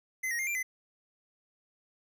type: tone with pitch steps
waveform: square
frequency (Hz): 2048 / 1881 / 2114 / 2366 / 2034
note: C7 / A#6 / C7 / D7 / C7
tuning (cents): -38 / +15 / +17 / +12 / -50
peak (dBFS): -31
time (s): 0.23-0.63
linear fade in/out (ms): 10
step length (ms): 80
effects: none